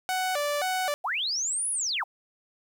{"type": "tone with vibrato", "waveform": "sawtooth", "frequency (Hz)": 659.3, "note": "E5", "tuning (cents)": 0, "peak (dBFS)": -22, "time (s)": [0.09, 0.94], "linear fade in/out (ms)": 0, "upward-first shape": "square", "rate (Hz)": 1.9, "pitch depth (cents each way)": 210}
{"type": "linear two-way sweep", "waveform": "sine", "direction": "up then down", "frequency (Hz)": [625, 10548, 625], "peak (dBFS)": -26, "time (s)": [1.04, 2.04], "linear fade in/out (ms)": 10, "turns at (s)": 1.7}
{"effects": ["10-bit"]}